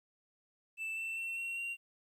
triangle tone with pitch steps, 2647 / 2675 / 2703 / 2731 / 2759 Hz, E7 / E7 / E7 / F7 / F7, +7 / +25 / +43 / -39 / -22 cents, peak -35 dBFS, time 0.77-1.77 s, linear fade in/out 50 ms, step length 200 ms, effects 12-bit

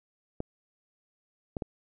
clicks, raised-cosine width 2 ms, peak -19 dBFS, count 3, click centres 0.404 / 1.568 / 1.622 s, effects none

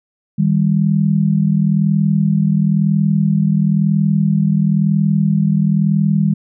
sine tone pair together, 157.7 / 198.69 Hz, D#3 / G3, +24 / +24 cents, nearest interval major third, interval 400 cents, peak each -14 dBFS, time 0.38-6.34 s, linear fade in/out 10 ms, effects none

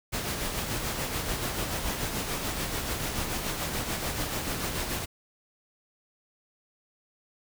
pink noise with tremolo, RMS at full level -30 dBFS, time 0.12-5.06 s, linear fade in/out 20 ms, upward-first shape sine, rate 6.9 Hz, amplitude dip 40%, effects none

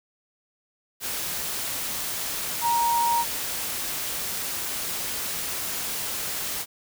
sine tone in noise, 939 Hz, A#5, 12 cents sharp, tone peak -20 dBFS, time 2.61-3.25 s, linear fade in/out 50 ms, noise white, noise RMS -30 dBFS, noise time 1-6.66 s, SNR +7 dB, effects none

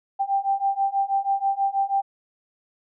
sine beating tone pair, 784 / 790.2 Hz, G5 / G5, 0 / +14 cents, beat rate 6.2 Hz, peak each -24 / -23 dBFS, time 0.19-2.02 s, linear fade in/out 20 ms, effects none

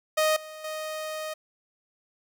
sawtooth tone with level steps, 622.3 Hz, D#5, in tune, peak -17 / -36 / -28 dBFS, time 0.17-1.34 s, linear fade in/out 10 ms, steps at 0.36 / 0.64 s, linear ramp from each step 5 ms, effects none

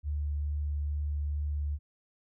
sine tone with vibrato, 73.42 Hz, D2, in tune, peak -29 dBFS, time 0.03-1.79 s, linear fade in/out 50 ms, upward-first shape triangle, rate 2.3 Hz, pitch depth 10 cents each way, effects none

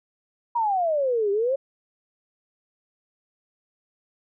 sine exponential two-way sweep, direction down then up, 970 to 392 to 560 Hz, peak -20 dBFS, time 0.55-1.56 s, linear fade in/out 10 ms, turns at 1.31 s, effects none

